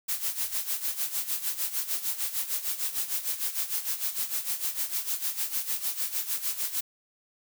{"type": "noise with tremolo", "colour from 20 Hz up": "blue", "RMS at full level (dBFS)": -28, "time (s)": [0.08, 6.81], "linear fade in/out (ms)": 10, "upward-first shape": "sine", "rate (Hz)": 6.6, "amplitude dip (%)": 75, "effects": []}